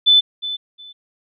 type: tone with echo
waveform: sine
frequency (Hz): 3509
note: A7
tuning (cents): -5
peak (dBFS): -8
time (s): 0.06-0.21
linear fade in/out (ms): 20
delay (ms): 360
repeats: 2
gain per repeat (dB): -14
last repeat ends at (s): 0.93
effects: none